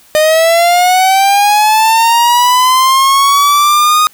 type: linear sweep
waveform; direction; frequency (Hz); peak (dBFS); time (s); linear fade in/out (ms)
45% pulse; up; 609 to 1244.5; -6; 0.15-4.07; 0
effects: white hiss -44 dBFS RMS until 4.13 s